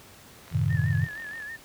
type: click train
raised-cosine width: 0.3 ms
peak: -31 dBFS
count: 43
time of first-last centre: 0.48-1.424 s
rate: 44.5 Hz
type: chord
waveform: sine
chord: F# diminished seventh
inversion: none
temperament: equal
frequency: 92.5 / 110 / 130.81 / 155.56 Hz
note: F#2 / A2 / C3 / Eb3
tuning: 0 / 0 / 0 / 0 cents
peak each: -27 dBFS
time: 0.51-1.08 s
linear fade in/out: 50 ms
type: tone with vibrato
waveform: sine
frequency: 1758 Hz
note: A6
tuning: 2 cents flat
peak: -35 dBFS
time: 0.69-1.57 s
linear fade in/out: 20 ms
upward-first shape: sine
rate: 6.3 Hz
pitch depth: 79 cents each way
effects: pink hiss -50 dBFS RMS until 1.64 s + high-pass 60 Hz 12 dB/octave